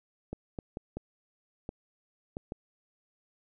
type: clicks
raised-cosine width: 2 ms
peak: -23 dBFS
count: 7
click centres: 0.33 / 0.588 / 0.771 / 0.97 / 1.691 / 2.369 / 2.521 s
effects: none

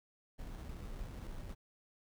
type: noise with sample-and-hold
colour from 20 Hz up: brown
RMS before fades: -45 dBFS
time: 0.38-1.55 s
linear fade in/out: 20 ms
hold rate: 2450 Hz
effects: none

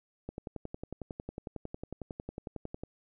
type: click train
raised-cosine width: 2 ms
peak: -25 dBFS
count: 29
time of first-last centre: 0.29-2.835 s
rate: 11 Hz
effects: none

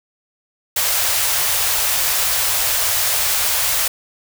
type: band-stop noise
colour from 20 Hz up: white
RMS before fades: -18 dBFS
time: 0.76-3.88 s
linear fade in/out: 5 ms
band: 110 to 510 Hz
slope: 24 dB/octave
effects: none

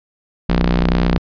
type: ring-modulated tone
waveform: sawtooth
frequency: 61.74 Hz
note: B1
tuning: in tune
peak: -6 dBFS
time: 0.49-1.18 s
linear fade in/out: 5 ms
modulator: 109 Hz
effects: resampled to 11025 Hz

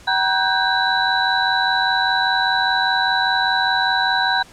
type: tone cluster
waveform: sine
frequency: 761 / 952 / 1520 / 1605 / 3947 Hz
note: F#5 / A#5 / F#6 / G6 / B7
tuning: +48 / +36 / +46 / +40 / -2 cents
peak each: -22 dBFS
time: 0.07-4.43 s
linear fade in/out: 10 ms
effects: pink hiss -45 dBFS RMS until 4.52 s + low-pass 9000 Hz 12 dB/octave

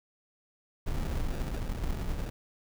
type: noise with sample-and-hold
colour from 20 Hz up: brown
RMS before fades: -32 dBFS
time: 0.86-2.3 s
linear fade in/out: 10 ms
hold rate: 1050 Hz
effects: none

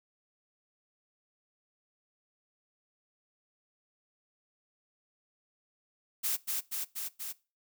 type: noise with echo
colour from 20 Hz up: blue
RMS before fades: -31 dBFS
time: 6.23-6.37 s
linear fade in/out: 20 ms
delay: 240 ms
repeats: 4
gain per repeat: -2 dB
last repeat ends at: 7.33 s
effects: noise-tail reverb RT60 0.3 s tail -20 dB re dry

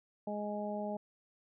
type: harmonic tone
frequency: 208.1 Hz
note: G#3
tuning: 4 cents sharp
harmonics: 1 / 2 / 3 / 4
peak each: -39 / -44 / -39 / -43 dBFS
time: 0.27-0.97 s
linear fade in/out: 5 ms
effects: none

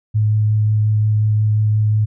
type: tone with vibrato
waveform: sine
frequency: 107 Hz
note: A2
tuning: 48 cents flat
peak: -12 dBFS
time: 0.14-2.06 s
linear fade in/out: 20 ms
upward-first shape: sine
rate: 5.6 Hz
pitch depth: 9 cents each way
effects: none

